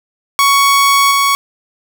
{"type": "tone with level steps", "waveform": "sawtooth", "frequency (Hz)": 1115, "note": "C#6", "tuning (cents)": 10, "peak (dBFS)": [-4, -6], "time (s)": [0.39, 1.35], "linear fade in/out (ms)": 0, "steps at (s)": 1.11, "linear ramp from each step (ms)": 2, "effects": []}